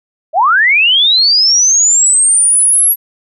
sine linear sweep, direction up, 584 to 11510 Hz, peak -6 dBFS, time 0.33-2.96 s, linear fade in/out 50 ms, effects none

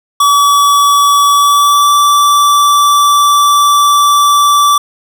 square tone with pitch glide, 1143 to 1161.6 Hz, D6 to D6, -47 to -19 cents, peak -6 dBFS, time 0.2-4.78 s, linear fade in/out 5 ms, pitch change +28 cents, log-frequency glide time 1.32-1.92 s, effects none

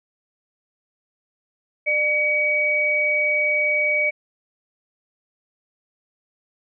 sine tone pair together, 600 / 2265 Hz, D5 / C#7, +37 / +37 cents, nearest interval octave + major seventh, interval 2300 cents, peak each -25 / -18 dBFS, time 1.86-4.11 s, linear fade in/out 20 ms, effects none

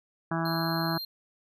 harmonic tone, 164.81 Hz, E3, in tune, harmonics 1 / 2 / 4 / 5 / 6 / 7 / 8 / 9 / 10, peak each -30 / -33 / -36 / -37 / -38 / -38 / -39 / -40 / -40 dBFS, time 0.31-0.98 s, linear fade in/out 5 ms
square tone, 4188 Hz, C8, 1 cent sharp, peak -35 dBFS, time 0.45-1.05 s, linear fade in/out 5 ms
effects none

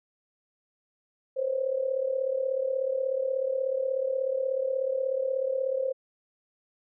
sine tone with amplitude modulation, 527 Hz, C5, 12 cents sharp, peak -22 dBFS, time 1.36-5.93 s, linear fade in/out 20 ms, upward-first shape sine, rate 36.5 Hz, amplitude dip 75%, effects none

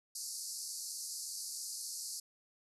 pink band-pass noise, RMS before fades -43 dBFS, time 0.15-2.2 s, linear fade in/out 5 ms, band 4400 to 12000 Hz, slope 96 dB/octave, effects none

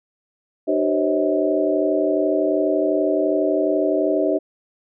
sine tone cluster, 300.4 / 383.1 / 517 / 549 / 637 Hz, D4 / G4 / C5 / C#5 / D#5, +39 / -40 / -21 / -17 / +41 cents, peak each -22 / -22 / -27 / -26 / -21 dBFS, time 0.67-4.39 s, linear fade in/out 20 ms, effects none

